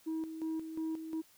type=tone with tremolo; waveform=sine; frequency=320 Hz; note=D#4; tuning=49 cents sharp; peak=-31 dBFS; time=0.06-1.22 s; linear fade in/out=20 ms; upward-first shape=square; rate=2.8 Hz; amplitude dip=65%; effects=tanh soft clip ceiling -32 dBFS + white hiss -64 dBFS RMS until 1.37 s